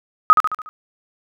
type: tone with echo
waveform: sine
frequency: 1260 Hz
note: D#6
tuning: 21 cents sharp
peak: -3 dBFS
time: 0.3-0.33 s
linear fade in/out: 0 ms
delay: 72 ms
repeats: 5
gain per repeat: -6 dB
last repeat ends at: 0.69 s
effects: none